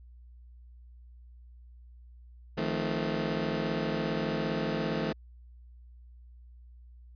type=chord; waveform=20% pulse; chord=F dominant seventh; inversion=third; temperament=just; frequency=157.15 / 174.61 / 218.3 / 261.9 Hz; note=Eb3 / F3 / A3 / C4; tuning=+18 / 0 / -13 / +2 cents; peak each=-29 / -32 / -28 / -34 dBFS; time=2.57-5.13 s; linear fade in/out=10 ms; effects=added 60 Hz sine -49 dBFS peak until 7.15 s + resampled to 11025 Hz